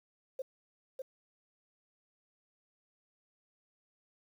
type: tone with echo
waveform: sine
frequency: 525 Hz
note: C5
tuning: 6 cents sharp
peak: -34 dBFS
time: 0.39-0.42 s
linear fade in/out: 5 ms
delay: 600 ms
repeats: 1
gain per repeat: -3 dB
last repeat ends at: 1.02 s
effects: 10-bit

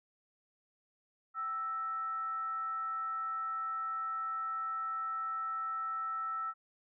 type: tone with frequency modulation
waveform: sine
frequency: 1318.5 Hz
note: E6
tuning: in tune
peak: -34 dBFS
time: 1.34-6.54 s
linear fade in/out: 50 ms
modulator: 546 Hz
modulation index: 0.22
effects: none

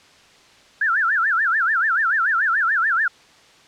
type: tone with vibrato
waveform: sine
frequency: 1544 Hz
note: G6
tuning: 27 cents flat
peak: -16 dBFS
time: 0.81-3.08 s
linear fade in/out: 5 ms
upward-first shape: sine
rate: 6.9 Hz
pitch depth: 270 cents each way
effects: white hiss -50 dBFS RMS until 3.67 s + low-pass 5000 Hz 12 dB/octave

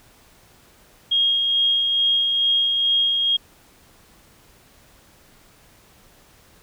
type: tone with tremolo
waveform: sine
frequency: 3257 Hz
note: G#7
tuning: 34 cents flat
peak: -15 dBFS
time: 1.11-3.37 s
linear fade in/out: 10 ms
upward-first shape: sine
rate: 2.3 Hz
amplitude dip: 30%
effects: pink hiss -53 dBFS RMS until 6.62 s

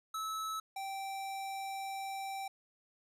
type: tone pair in turn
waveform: square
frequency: 1300 / 779.5 Hz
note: E6 / G5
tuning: -24 / -10 cents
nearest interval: major sixth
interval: 886 cents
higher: first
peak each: -37 / -39 dBFS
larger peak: first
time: 0.14-0.6 / 0.76-2.48 s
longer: second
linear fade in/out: 5 ms
effects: resampled to 32000 Hz

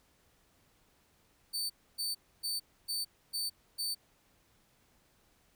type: tone bursts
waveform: sawtooth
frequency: 4553 Hz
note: C#8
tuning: 45 cents sharp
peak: -30 dBFS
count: 6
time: 1.53-3.95 s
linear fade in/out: 20 ms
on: 170 ms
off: 280 ms
effects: pink hiss -69 dBFS RMS until 5.55 s

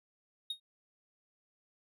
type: tone with exponential decay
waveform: triangle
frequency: 3729 Hz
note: A#7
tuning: in tune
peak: -30 dBFS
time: 0.5-0.6 s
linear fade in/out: 5 ms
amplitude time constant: 21 ms
effects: none

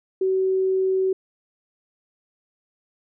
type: tone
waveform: sine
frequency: 378.6 Hz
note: F#4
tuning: 40 cents sharp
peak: -18 dBFS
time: 0.21-1.13 s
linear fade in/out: 5 ms
effects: none

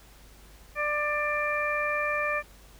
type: harmonic tone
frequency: 593 Hz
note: D5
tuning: 17 cents sharp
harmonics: 1 / 2 / 3 / 4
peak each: -31 / -31 / -31 / -31 dBFS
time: 0.75-2.43 s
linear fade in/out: 50 ms
effects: added 50 Hz sine -52 dBFS peak until 2.79 s + pink hiss -55 dBFS RMS until 2.79 s

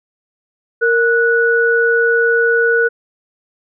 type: tone pair together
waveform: sine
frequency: 463.9 / 1472.8 Hz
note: A#4 / F#6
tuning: -8 / -8 cents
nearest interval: octave + minor sixth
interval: 2000 cents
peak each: -13 dBFS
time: 0.81-2.89 s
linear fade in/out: 20 ms
effects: none

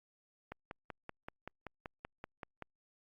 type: click train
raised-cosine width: 0.5 ms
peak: -28 dBFS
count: 12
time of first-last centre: 0.52-2.623 s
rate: 5.23 Hz
effects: Opus 48 kbps

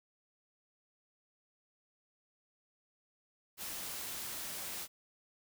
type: noise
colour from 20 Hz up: white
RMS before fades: -42 dBFS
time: 3.57-4.88 s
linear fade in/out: 50 ms
effects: none

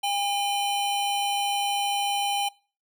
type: tone pair together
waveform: square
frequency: 807 / 3044 Hz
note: G#5 / F#7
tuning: -50 / +48 cents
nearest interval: octave + major seventh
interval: 2298 cents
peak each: -26 / -30 dBFS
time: 0.03-2.49 s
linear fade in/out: 10 ms
effects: noise-tail reverb RT60 0.4 s tail -25 dB re dry

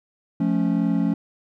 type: chord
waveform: triangle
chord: F augmented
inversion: none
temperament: equal with one note detuned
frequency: 174.61 / 217.5 / 277.2 Hz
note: F3 / A3 / C#4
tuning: 0 / -20 / 0 cents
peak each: -21 dBFS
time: 0.4-1.14 s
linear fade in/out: 5 ms
effects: none

